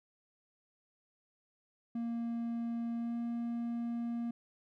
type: tone with pitch glide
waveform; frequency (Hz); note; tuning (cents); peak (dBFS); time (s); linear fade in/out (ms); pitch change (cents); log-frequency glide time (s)
triangle; 233.1 to 235; A#3 to A#3; 0 to +14; -32; 1.95-4.31; 5; +14; 2.97-3.16
effects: none